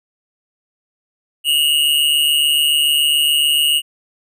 square tone with amplitude modulation, 2865 Hz, F7, 44 cents sharp, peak -10 dBFS, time 1.44-3.82 s, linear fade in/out 50 ms, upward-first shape sine, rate 147 Hz, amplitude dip 65%, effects none

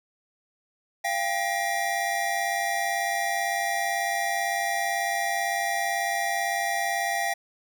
square tone cluster, 692 / 790 / 1903 Hz, F5 / G5 / A#6, -16 / +13 / +35 cents, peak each -30 dBFS, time 1.04-7.34 s, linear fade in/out 10 ms, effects none

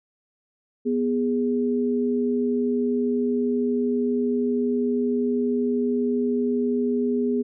sine tone pair together, 245.5 / 412.9 Hz, B3 / G#4, -10 / -10 cents, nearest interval major sixth, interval 900 cents, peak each -22 / -24 dBFS, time 0.85-7.43 s, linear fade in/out 20 ms, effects none

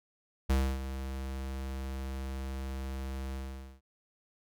square tone with ADSR envelope, 66.5 Hz, C2, 29 cents sharp, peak -24 dBFS, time 0.49-3.81 s, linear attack 13 ms, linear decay 280 ms, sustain -12 dB, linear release 470 ms, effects none

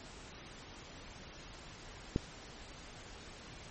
click, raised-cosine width 3 ms, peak -17 dBFS, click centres 2.161 s, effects pink hiss -51 dBFS RMS until 3.7 s + MP3 32 kbps

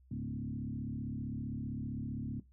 sine tone with frequency modulation, 176.9 Hz, F3, 23 cents sharp, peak -36 dBFS, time 0.11-2.4 s, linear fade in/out 5 ms, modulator 35.4 Hz, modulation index 2.6, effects noise-tail reverb RT60 0.2 s tail -17 dB re dry + added 64 Hz sine -60 dBFS peak until 2.52 s

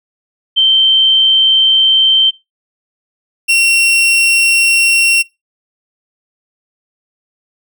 sine / 40% pulse tone pair in turn, 3119 / 2732 Hz, G7 / F7, -9 / -39 cents, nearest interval major second, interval 230 cents, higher first, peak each -6 dBFS, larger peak neither, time 0.56-2.31 / 3.48-5.23 s, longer neither, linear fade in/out 20 ms, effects noise-tail reverb RT60 0.2 s tail -20 dB re dry

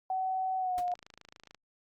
sine tone with pitch glide, 754 to 715.4 Hz, F#5 to F5, +32 to +41 cents, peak -29 dBFS, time 0.1-0.94 s, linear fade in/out 2 ms, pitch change -91 cents, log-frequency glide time 0.58-0.82 s
pink noise with exponential decay, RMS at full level -41 dBFS, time 0.78-0.87 s, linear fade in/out 0 ms, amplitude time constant 19 ms
click train, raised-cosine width 0.2 ms, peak -33 dBFS, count 19, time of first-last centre 0.88-1.547 s, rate 27 Hz
effects Opus 48 kbps

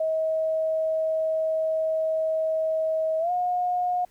sine tone with pitch glide, 637 to 719.2 Hz, D#5 to F#5, +41 to -49 cents, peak -22 dBFS, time 0-4.05 s, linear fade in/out 5 ms, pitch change +210 cents, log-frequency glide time 3.19-3.31 s, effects pink hiss -62 dBFS RMS until 4.1 s

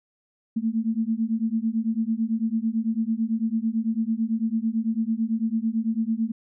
sine beating tone pair, 220 / 229 Hz, A3 / A#3, 0 / -31 cents, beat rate 9 Hz, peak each -25 / -25 dBFS, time 0.56-6.32 s, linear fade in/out 10 ms, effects none

